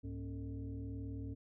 sine tone with frequency modulation, 104.8 Hz, G#2, 16 cents sharp, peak -40 dBFS, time 0.03-1.35 s, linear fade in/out 20 ms, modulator 171 Hz, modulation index 1.2, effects none

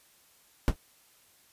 brown noise with exponential decay, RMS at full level -17 dBFS, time 0.68-0.76 s, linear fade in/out 0 ms, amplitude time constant 17 ms, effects white hiss -62 dBFS RMS until 1.52 s + resampled to 32000 Hz

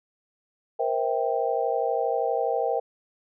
sine chord, C dominant seventh, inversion third, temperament just, 470.9 / 523.3 / 654.1 / 784.9 Hz, Bb4 / C5 / E5 / G5, +18 / 0 / -14 / +2 cents, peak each -27 / -29 / -29 / -28 dBFS, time 0.79-2.8 s, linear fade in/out 10 ms, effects none

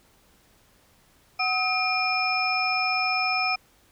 sine tone cluster, 745 / 1275 / 2405 / 5230 Hz, F#5 / D#6 / D7 / E8, +12 / +42 / +41 / -15 cents, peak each -28 / -30 / -25 / -29 dBFS, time 1.39-3.56 s, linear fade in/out 10 ms, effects pink hiss -60 dBFS RMS until 3.91 s

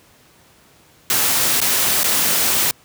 white noise with dropouts, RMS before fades -17 dBFS, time 1.1-2.71 s, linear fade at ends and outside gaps 1 ms, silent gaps 1.603-1.615 / 2.033-2.042 s, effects pink hiss -51 dBFS RMS until 2.84 s + high-pass 80 Hz 12 dB/octave

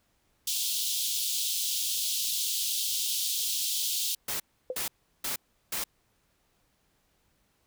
pink high-pass noise, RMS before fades -30 dBFS, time 0.47-4.15 s, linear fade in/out 5 ms, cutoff 3100 Hz, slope 48 dB/octave
white noise bursts, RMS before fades -32 dBFS, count 4, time 4.28-5.84 s, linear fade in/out 5 ms, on 120 ms, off 360 ms
sine tone with exponential decay, 510 Hz, C5, 44 cents flat, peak -25 dBFS, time 4.7-4.78 s, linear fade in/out 2 ms, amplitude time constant 16 ms
effects pink hiss -71 dBFS RMS until 7.66 s

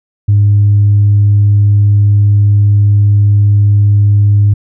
sine tone, 102.5 Hz, G#2, 22 cents flat, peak -3 dBFS, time 0.28-4.54 s, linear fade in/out 10 ms, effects tanh soft clip ceiling -1 dBFS

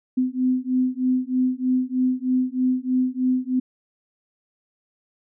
sine beating tone pair, 253.6 / 256.8 Hz, B3 / C4, +46 / -32 cents, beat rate 3.2 Hz, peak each -22 dBFS, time 0.17-3.6 s, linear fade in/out 10 ms, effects none

